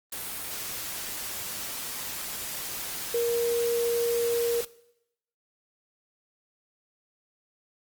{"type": "tone in noise", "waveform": "sine", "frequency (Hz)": 470.8, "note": "A#4", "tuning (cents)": 17, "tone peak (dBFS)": -23, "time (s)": [3.14, 4.61], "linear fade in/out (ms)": 5, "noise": "white", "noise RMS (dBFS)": -35, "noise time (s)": [0.12, 4.65], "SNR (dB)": 9, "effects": ["noise-tail reverb RT60 0.8 s tail -20 dB re dry", "Opus 32 kbps"]}